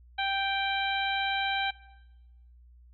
harmonic tone, 784 Hz, G5, in tune, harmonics 1 / 2 / 3 / 4 / 5, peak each -30 / -33 / -35 / -36 / -37 dBFS, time 0.18-1.71 s, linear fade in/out 10 ms, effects noise-tail reverb RT60 1.0 s tail -19 dB re dry + added 60 Hz sine -52 dBFS peak until 2.93 s

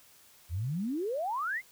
sine exponential sweep, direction up, 76.5 to 2178 Hz, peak -30 dBFS, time 0.49-1.62 s, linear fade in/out 50 ms, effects white hiss -59 dBFS RMS until 1.71 s

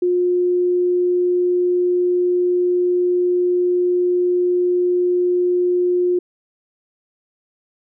sine tone, 357.2 Hz, F4, 39 cents sharp, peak -14 dBFS, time 0.02-6.19 s, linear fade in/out 5 ms, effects none

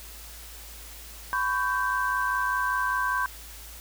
sine tone cluster, 1006 / 1111 / 1560 Hz, B5 / C#6 / G6, +32 / +4 / -9 cents, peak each -28 / -30 / -27 dBFS, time 1.33-3.26 s, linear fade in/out 0 ms, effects added 55 Hz sine -45 dBFS peak until 3.8 s + white hiss -45 dBFS RMS until 3.8 s

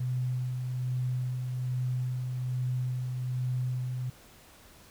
sine tone with tremolo, 126.3 Hz, B2, 39 cents sharp, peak -27 dBFS, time 0-4.1 s, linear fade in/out 5 ms, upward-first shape sine, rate 1.2 Hz, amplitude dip 35%, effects pink hiss -55 dBFS RMS until 4.9 s

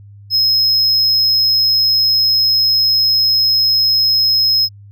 triangle tone, 5140 Hz, E8, 45 cents flat, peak -9 dBFS, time 0.3-4.69 s, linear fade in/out 50 ms, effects added 101 Hz sine -36 dBFS peak until 4.91 s

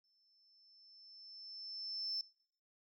sine tone with exponential growth, 5300 Hz, E8, 9 cents sharp, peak -35 dBFS, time 0.04-2.21 s, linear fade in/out 1 ms, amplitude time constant 470 ms, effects noise-tail reverb RT60 0.7 s tail -25 dB re dry + tanh soft clip ceiling -31 dBFS

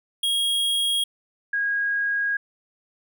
square / sine tone pair in turn, 3279 / 1639.5 Hz, G#7 / G#6, -23 / -23 cents, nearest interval octave, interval 1200 cents, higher first, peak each -21 dBFS, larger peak neither, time 0.23-1.04 / 1.53-2.37 s, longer second, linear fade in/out 5 ms, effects none

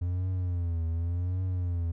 triangle tone with vibrato, 87.2 Hz, F2, 2 cents flat, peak -25 dBFS, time 0.01-1.92 s, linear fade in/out 10 ms, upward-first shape triangle, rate 0.88 Hz, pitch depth 120 cents each way, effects none

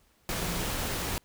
sine tone in noise, 175.5 Hz, F3, 9 cents sharp, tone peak -37 dBFS, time 0.41-0.63 s, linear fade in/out 0 ms, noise pink, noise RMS -32 dBFS, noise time 0.29-1.18 s, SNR -8 dB, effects pink hiss -66 dBFS RMS until 1.24 s

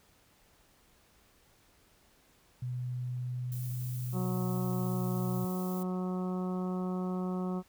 sine tone, 124.6 Hz, B2, 16 cents sharp, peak -33 dBFS, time 2.62-5.45 s, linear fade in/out 5 ms
violet noise, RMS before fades -47 dBFS, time 3.52-5.83 s, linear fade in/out 0 ms
harmonic tone, 183.3 Hz, F#3, 16 cents flat, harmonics 1 / 2 / 3 / 4 / 5 / 6 / 7, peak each -32 / -39 / -46 / -46 / -50 / -48 / -50 dBFS, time 4.12-7.63 s, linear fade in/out 50 ms
effects pink hiss -65 dBFS RMS until 7.68 s

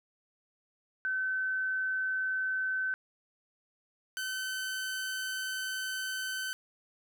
sine / sawtooth tone pair in turn, 1527 / 1527 Hz, G6 / G6, -46 / -46 cents, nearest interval unison, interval 0 cents, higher neither, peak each -29 / -30 dBFS, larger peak first, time 1.05-2.94 / 4.17-6.53 s, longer second, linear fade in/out 0 ms, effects none

